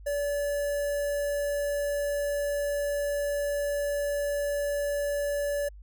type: tone with notch filter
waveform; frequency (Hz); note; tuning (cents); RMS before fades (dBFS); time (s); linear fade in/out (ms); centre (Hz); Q
square; 575; D5; -37; -29; 0.06-5.69; 10; 3400; 0.67
effects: added 50 Hz sine -44 dBFS peak until 5.82 s